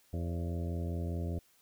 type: harmonic tone with a mistuned harmonic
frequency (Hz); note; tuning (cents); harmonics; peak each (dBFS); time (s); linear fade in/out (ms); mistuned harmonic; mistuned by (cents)
85; F2; -46; 1 / 2 / 3 / 4 / 5 / 6 / 7 / 8; -34 / -40 / -44 / -46 / -48 / -50 / -51 / -52; 0.13-1.39; 5; 6; +84
effects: white hiss -67 dBFS RMS until 1.61 s